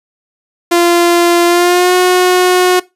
sawtooth tone with pitch glide, 345.3 to 363.5 Hz, F4 to F#4, -20 to -31 cents, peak -3 dBFS, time 0.71-2.8 s, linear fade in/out 10 ms, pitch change +89 cents, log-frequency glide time 1.46-1.94 s, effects noise-tail reverb RT60 0.2 s tail -19 dB re dry + resampled to 32000 Hz

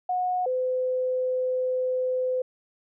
sine tone pair in turn, 729 / 509.5 Hz, F#5 / C5, -26 / -46 cents, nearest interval tritone, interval 620 cents, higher first, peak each -23 dBFS, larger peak neither, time 0.09-0.46 / 0.46-2.42 s, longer second, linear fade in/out 5 ms, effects none

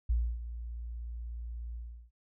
sine tone with ADSR envelope, 58.27 Hz, A#1, in tune, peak -24 dBFS, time 0.09-2.11 s, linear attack 10 ms, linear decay 280 ms, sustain -13 dB, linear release 360 ms, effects none

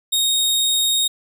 sawtooth tone, 3729 Hz, A#7, in tune, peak -13 dBFS, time 0.12-1.08 s, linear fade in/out 10 ms, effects none

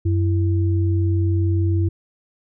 sine tone pair together, 93.5 / 333.2 Hz, F#2 / E4, +19 / +19 cents, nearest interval octave + minor seventh, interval 2200 cents, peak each -16 / -25 dBFS, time 0.05-1.89 s, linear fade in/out 10 ms, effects none

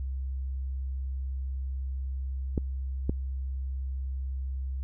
clicks, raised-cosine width 3 ms, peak -15 dBFS, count 2, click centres 2.578 / 3.095 s, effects added 66 Hz sine -30 dBFS peak until 4.83 s

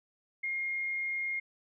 sine tone, 2134 Hz, C7, 34 cents sharp, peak -31 dBFS, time 0.43-1.4 s, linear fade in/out 10 ms, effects none

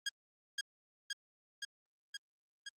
15% pulse tone with echo, 1632 Hz, G#6, 31 cents flat, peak -26 dBFS, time 0.06-0.09 s, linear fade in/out 5 ms, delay 520 ms, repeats 5, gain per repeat -2 dB, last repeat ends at 2.69 s, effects low-pass 9000 Hz 12 dB/octave + Opus 24 kbps

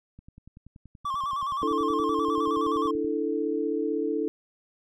click train, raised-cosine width 5 ms, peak -35 dBFS, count 31, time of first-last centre 0.19-3.047 s, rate 10.5 Hz
triangle tone with vibrato, 1108.7 Hz, C#6, in tune, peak -25 dBFS, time 1.05-2.91 s, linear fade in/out 5 ms, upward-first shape square, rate 9.6 Hz, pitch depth 68 cents each way
sine chord, D suspended second, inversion none, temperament equal, 293.7 / 329.6 / 440 Hz, D4 / E4 / A4, 0 / 0 / 0 cents, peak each -30 / -30 / -28 dBFS, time 1.63-4.28 s, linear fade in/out 0 ms
effects none

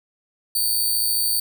5% pulse tone with amplitude modulation, 4555 Hz, C#8, 46 cents sharp, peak -10 dBFS, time 0.55-1.4 s, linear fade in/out 5 ms, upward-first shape sine, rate 113 Hz, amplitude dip 45%, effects none

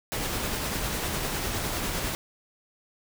pink noise with tremolo, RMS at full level -29 dBFS, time 0.12-2.15 s, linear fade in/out 0 ms, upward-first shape sine, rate 9.9 Hz, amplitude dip 25%, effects none

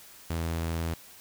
sawtooth tone, 82.6 Hz, E2, 4 cents sharp, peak -25 dBFS, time 0.3-0.94 s, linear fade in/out 5 ms, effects white hiss -51 dBFS RMS until 1.2 s

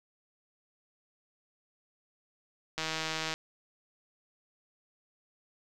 click train, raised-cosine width 0.2 ms, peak -16 dBFS, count 90, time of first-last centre 2.78-3.34 s, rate 159 Hz, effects none

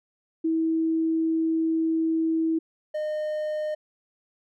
sine / triangle tone pair in turn, 323.7 / 611.1 Hz, E4 / D#5, -31 / -31 cents, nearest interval major seventh, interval 1100 cents, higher second, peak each -21 / -24 dBFS, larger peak first, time 0.44-2.59 / 2.94-3.75 s, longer first, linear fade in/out 10 ms, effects none

